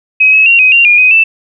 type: tone with pitch steps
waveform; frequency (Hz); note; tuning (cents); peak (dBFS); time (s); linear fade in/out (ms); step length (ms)
sine; 2538 / 2572 / 2753 / 2521 / 2768 / 2425 / 2509 / 2652; D#7 / E7 / F7 / D#7 / F7 / D#7 / D#7 / E7; +34 / -43 / -25 / +22 / -16 / -45 / +14 / +10; -3; 0.2-1.24; 10; 130
effects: none